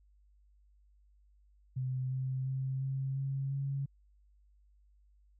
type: tone with pitch steps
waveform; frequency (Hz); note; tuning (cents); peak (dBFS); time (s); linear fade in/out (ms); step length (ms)
sine; 129.1 / 130.83 / 132.58 / 134.35 / 136.15 / 137.97; C3 / C3 / C3 / C3 / C#3 / C#3; -23 / 0 / +23 / +46 / -31 / -8; -32; 1.76-3.86; 10; 350
effects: added 50 Hz sine -62 dBFS peak until 5.39 s